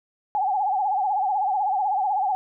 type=tone with vibrato; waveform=sine; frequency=796 Hz; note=G5; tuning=26 cents sharp; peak=-20 dBFS; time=0.35-2.35 s; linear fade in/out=0 ms; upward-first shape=sine; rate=16 Hz; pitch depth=120 cents each way; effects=none